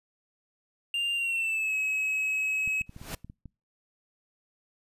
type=tone with pitch glide; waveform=triangle; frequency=2794 to 2562 Hz; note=F7 to E7; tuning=0 to -50 cents; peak=-25 dBFS; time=0.94-2.82 s; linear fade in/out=2 ms; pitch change=-150 cents; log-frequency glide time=1.14-1.75 s
type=clicks; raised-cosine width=5 ms; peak=-31 dBFS; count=8; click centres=2.676 / 2.812 / 2.894 / 2.964 / 3.015 / 3.246 / 3.299 / 3.457 s
type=noise with exponential growth; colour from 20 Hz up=pink; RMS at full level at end=-33 dBFS; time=2.86-3.15 s; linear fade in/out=5 ms; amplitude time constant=62 ms
effects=noise-tail reverb RT60 0.3 s tail -26 dB re dry + resampled to 32000 Hz